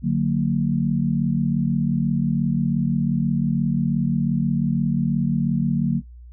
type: chord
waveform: sine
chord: D augmented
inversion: none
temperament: just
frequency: 146.83 / 183.54 / 229.4 Hz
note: D3 / F#3 / A#3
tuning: 0 / -14 / -28 cents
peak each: -22 dBFS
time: 0.02-6.02 s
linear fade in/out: 50 ms
effects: noise-tail reverb RT60 0.1 s tail -18 dB re dry + added 60 Hz sine -39 dBFS peak until 6.32 s